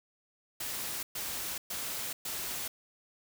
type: noise bursts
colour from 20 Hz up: white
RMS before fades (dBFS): -37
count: 4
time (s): 0.6-2.68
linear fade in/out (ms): 5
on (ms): 430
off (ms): 120
effects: none